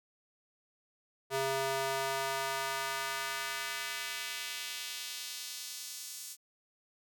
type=tone with high-pass filter sweep; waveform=square; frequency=135 Hz; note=C#3; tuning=45 cents flat; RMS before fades=-37 dBFS; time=1.3-6.37 s; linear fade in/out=50 ms; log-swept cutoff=460 to 6900 Hz; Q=1.1; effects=none